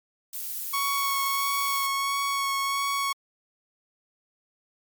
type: noise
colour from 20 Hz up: violet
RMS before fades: -33 dBFS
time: 0.33-1.87 s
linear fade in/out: 5 ms
type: tone with vibrato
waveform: sawtooth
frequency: 1108.7 Hz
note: C#6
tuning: in tune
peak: -21 dBFS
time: 0.73-3.13 s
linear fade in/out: 10 ms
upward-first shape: sine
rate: 1.5 Hz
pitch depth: 13 cents each way
effects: MP3 96 kbps